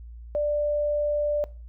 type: tone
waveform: sine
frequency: 590 Hz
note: D5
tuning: 8 cents sharp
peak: -22 dBFS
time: 0.35-1.44 s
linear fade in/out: 0 ms
effects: noise-tail reverb RT60 0.4 s tail -21 dB re dry + added 58 Hz sine -39 dBFS peak until 1.68 s